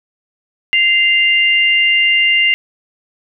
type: tone pair together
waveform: sine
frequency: 2082 / 2794 Hz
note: C7 / F7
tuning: -9 / 0 cents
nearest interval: perfect fourth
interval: 509 cents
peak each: -12 dBFS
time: 0.73-2.54 s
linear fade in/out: 0 ms
effects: none